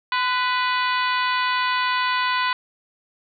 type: harmonic tone with a mistuned harmonic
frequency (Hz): 494.8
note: B4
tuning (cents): +3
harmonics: 2 / 3 / 4 / 5 / 6 / 7 / 8 / 9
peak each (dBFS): -22 / -26 / -28 / -30 / -32 / -33 / -34 / -35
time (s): 0.12-2.53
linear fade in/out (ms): 2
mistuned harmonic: 2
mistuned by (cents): +39
effects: none